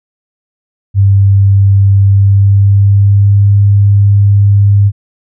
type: tone with pitch glide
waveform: sine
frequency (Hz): 98.7 to 100.89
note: G2 to G#2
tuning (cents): +12 to -50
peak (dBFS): -3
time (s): 0.94-4.92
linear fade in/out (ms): 50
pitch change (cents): +38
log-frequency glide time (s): 2.03-3.49
effects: none